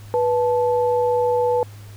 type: tone pair together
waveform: sine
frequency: 490 / 873 Hz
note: B4 / A5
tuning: -14 / -14 cents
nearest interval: minor seventh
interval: 1000 cents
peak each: -17 / -22 dBFS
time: 0.14-1.63 s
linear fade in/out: 0 ms
effects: added 103 Hz sine -37 dBFS peak until 1.96 s + pink hiss -48 dBFS RMS until 1.96 s